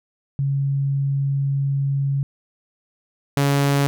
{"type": "tone pair in turn", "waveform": ["sine", "sawtooth"], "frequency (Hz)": [138.59, 140.85], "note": ["C#3", "C#3"], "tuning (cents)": [0, 28], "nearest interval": "unison", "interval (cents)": 28, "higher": "second", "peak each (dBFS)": [-18, -12], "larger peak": "second", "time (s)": [[0.39, 2.23], [3.37, 3.87]], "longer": "first", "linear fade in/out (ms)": 0, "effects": []}